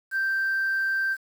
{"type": "tone", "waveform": "sine", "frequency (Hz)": 1567, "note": "G6", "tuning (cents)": -1, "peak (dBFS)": -21, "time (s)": [0.11, 1.17], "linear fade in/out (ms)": 50, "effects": ["tanh soft clip ceiling -20 dBFS", "8-bit"]}